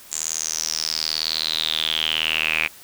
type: tone with band-pass filter sweep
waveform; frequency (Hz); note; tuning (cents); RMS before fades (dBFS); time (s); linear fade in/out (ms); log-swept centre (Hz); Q
sawtooth; 79; D#2; +27; -24; 0.11-2.68; 20; 7300 to 2400; 9
effects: white hiss -45 dBFS RMS until 2.83 s